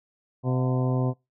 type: harmonic tone with a mistuned harmonic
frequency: 128.1 Hz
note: C3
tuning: 36 cents flat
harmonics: 1 / 2 / 3 / 4 / 5 / 6 / 7 / 8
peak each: -23 / -29 / -33 / -35 / -37 / -39 / -40 / -41 dBFS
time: 0.43-1.14 s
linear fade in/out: 50 ms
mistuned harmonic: 6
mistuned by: -95 cents
effects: noise-tail reverb RT60 0.2 s tail -21 dB re dry